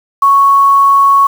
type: tone with quantisation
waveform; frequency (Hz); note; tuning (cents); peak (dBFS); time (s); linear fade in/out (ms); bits
sine; 1108.7; C#6; 0; -4; 0.22-1.27; 5; 5
effects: none